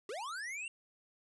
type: linear sweep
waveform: square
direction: up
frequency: 365.5 to 2794 Hz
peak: -40 dBFS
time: 0.09-0.68 s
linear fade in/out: 2 ms
effects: resampled to 24000 Hz